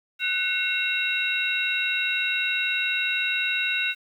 sine tone cluster, 1492 / 2165 / 2726 / 3816 Hz, F#6 / C#7 / F7 / A#7, +14 / -41 / -43 / +40 cents, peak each -29 / -31 / -25 / -30 dBFS, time 0.19-3.95 s, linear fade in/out 50 ms, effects 9-bit

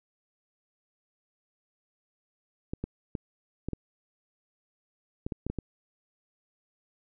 clicks, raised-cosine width 3 ms, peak -19 dBFS, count 10, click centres 2.735 / 2.84 / 3.152 / 3.686 / 3.733 / 5.265 / 5.322 / 5.466 / 5.5 / 5.587 s, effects none

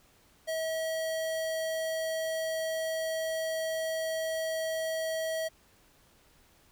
square tone, 643 Hz, E5, 43 cents flat, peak -31 dBFS, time 0.47-5.49 s, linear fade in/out 20 ms, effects pink hiss -63 dBFS RMS until 6.71 s

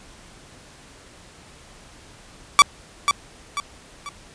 sawtooth tone with echo, 1151 Hz, D6, 35 cents flat, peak -3 dBFS, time 2.59-2.62 s, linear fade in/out 0 ms, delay 490 ms, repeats 3, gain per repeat -8 dB, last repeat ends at 4.09 s, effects pink hiss -47 dBFS RMS until 4.34 s + resampled to 22050 Hz

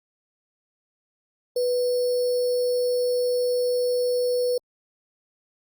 sine tone with sample-and-hold, 493.9 Hz, B4, in tune, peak -20 dBFS, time 1.56-4.58 s, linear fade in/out 5 ms, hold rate 4900 Hz, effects Opus 48 kbps

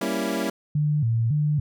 25% pulse chord, G diminished seventh, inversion none, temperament equal, 196 / 233.1 / 277.2 / 329.6 Hz, G3 / Bb3 / Db4 / Fb4, 0 / 0 / 0 / 0 cents, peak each -26 dBFS, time 0.01-0.5 s, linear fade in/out 5 ms
sine tone with vibrato, 130.81 Hz, C3, in tune, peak -19 dBFS, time 0.75-1.6 s, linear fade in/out 5 ms, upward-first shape square, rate 1.8 Hz, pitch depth 230 cents each way
effects none

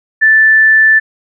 sine tone, 1760 Hz, A6, in tune, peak -4 dBFS, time 0.21-1 s, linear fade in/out 20 ms, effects none

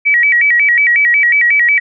sine tone with vibrato, 2093 Hz, C7, in tune, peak -7 dBFS, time 0.05-1.8 s, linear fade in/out 20 ms, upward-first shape square, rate 5.5 Hz, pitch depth 160 cents each way, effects none

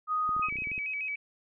sine tone, 1246 Hz, D#6, 2 cents sharp, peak -26 dBFS, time 0.07-0.5 s, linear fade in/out 50 ms
clicks, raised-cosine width 3 ms, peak -32 dBFS, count 11, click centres 0.292 / 0.365 / 0.395 / 0.486 / 0.525 / 0.557 / 0.587 / 0.621 / 0.672 / 0.717 / 0.779 s
sine tone with vibrato, 2410 Hz, D7, 44 cents sharp, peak -31 dBFS, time 0.42-1.16 s, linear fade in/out 10 ms, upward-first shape square, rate 6.8 Hz, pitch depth 91 cents each way
effects none

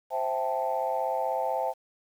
sine chord, A minor seventh, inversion first, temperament equal, 523.3 / 659.3 / 784 / 880 Hz, C5 / E5 / G5 / A5, 0 / 0 / 0 / 0 cents, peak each -31 dBFS, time 0.1-1.74 s, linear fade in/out 50 ms, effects tanh soft clip ceiling -17 dBFS + 9-bit

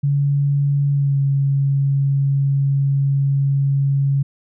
sine tone with pitch glide, 141.7 to 138.62 Hz, C#3 to C#3, +38 to 0 cents, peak -14 dBFS, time 0.03-4.23 s, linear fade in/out 10 ms, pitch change -38 cents, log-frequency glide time 0.92-1.18 s, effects none

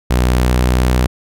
sawtooth tone with pitch glide, 61.74 to 62.46 Hz, B1 to B1, 0 to +20 cents, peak -7 dBFS, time 0.1-1.07 s, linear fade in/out 10 ms, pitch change +20 cents, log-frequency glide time 0.25-0.92 s, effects none

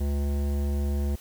sine tone with hard clipping, 71.2 Hz, C#2, 47 cents sharp, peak -26 dBFS, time 0-1.16 s, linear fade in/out 10 ms, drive 15 dB, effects white hiss -51 dBFS RMS until 1.2 s

